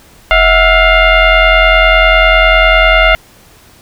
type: tone with frequency modulation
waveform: sine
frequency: 735 Hz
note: F#5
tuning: 12 cents flat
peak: -4 dBFS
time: 0.31-3.15 s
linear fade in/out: 0 ms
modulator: 690 Hz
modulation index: 2.9
effects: pink hiss -42 dBFS RMS until 3.81 s